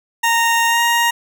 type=tone with pitch glide; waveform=20% pulse; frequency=926 to 938.9 Hz; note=A#5 to A#5; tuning=-12 to +12 cents; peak=-8 dBFS; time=0.23-1.11 s; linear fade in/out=10 ms; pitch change=+24 cents; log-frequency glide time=0.67-0.81 s; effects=none